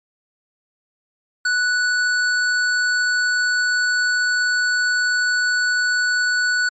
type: tone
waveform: square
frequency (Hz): 1480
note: F#6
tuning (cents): 0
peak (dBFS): -17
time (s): 1.45-6.69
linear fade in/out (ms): 5
effects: MP3 32 kbps